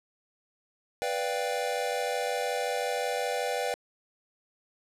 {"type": "chord", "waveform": "square", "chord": "G dominant seventh", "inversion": "first", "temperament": "equal", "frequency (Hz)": [493.9, 587.3, 698.5, 784], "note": ["B4", "D5", "F5", "G5"], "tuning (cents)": [0, 0, 0, 0], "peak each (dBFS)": [-33, -35, -36, -35], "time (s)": [1.02, 3.74], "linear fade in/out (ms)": 0, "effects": ["low-pass 12000 Hz 12 dB/octave"]}